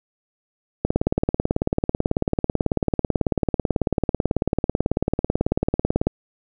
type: click train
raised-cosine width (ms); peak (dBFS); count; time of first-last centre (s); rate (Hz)
2; -5; 96; 0.85-6.07; 18.2
effects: none